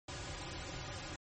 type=noise with comb filter; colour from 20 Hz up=pink; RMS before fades=-44 dBFS; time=0.08-1.16 s; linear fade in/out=5 ms; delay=4.5 ms; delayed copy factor=-0.9; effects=MP3 32 kbps